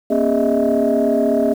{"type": "tone cluster", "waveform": "sine", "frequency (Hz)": [238.3, 273.8, 409.3, 614, 650], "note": ["A#3", "C#4", "G#4", "D#5", "E5"], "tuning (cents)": [38, -21, -25, -23, -24], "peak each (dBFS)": -19, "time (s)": [0.1, 1.54], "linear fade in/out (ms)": 10, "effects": ["tanh soft clip ceiling -7 dBFS", "7-bit"]}